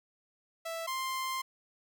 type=tone pair in turn; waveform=sawtooth; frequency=659.3 / 1049.6 Hz; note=E5 / C6; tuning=0 / +5 cents; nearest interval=minor sixth; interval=805 cents; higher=second; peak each=-32 / -29 dBFS; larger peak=second; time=0.65-0.87 / 0.87-1.42 s; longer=second; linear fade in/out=10 ms; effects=none